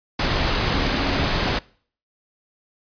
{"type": "tone in noise", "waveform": "sine", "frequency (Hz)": 275.4, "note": "C#4", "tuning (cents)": -11, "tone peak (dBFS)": -29, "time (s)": [0.73, 1.26], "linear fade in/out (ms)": 5, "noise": "pink", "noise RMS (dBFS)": -21, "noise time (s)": [0.19, 1.59], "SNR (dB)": -11, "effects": ["noise-tail reverb RT60 0.5 s tail -23 dB re dry", "resampled to 11025 Hz"]}